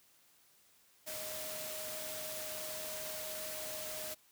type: tone in noise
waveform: sine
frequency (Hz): 622.3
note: D#5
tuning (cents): 0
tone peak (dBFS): -46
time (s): 1.06-4.15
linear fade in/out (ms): 20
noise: white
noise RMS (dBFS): -43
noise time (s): 1.06-4.15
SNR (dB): -6
effects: white hiss -67 dBFS RMS until 4.31 s + high-pass 60 Hz 12 dB/octave